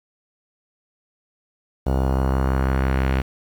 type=tone with low-pass filter sweep; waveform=sawtooth; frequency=66 Hz; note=C2; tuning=16 cents sharp; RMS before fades=-20 dBFS; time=1.86-3.22 s; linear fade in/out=10 ms; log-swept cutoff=720 to 2600 Hz; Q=1.4; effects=7-bit